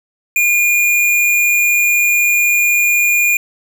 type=tone; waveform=square; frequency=2424 Hz; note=D#7; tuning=46 cents flat; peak=-11 dBFS; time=0.36-3.37 s; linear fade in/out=2 ms; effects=none